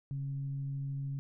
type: tone with frequency modulation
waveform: sine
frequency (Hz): 138.59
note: C#3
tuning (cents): 0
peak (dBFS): -34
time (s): 0.11-1.19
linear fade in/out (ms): 0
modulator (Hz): 132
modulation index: 0.23
effects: none